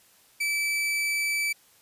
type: tone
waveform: 40% pulse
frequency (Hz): 2313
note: D7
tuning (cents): -27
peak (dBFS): -24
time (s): 0.4-1.53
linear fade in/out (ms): 10
effects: white hiss -59 dBFS RMS until 1.81 s + resampled to 32000 Hz